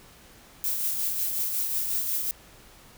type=noise with tremolo; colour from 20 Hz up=violet; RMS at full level=-26 dBFS; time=0.64-2.31 s; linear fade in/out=0 ms; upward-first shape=triangle; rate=5.5 Hz; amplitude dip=45%; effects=pink hiss -52 dBFS RMS until 2.97 s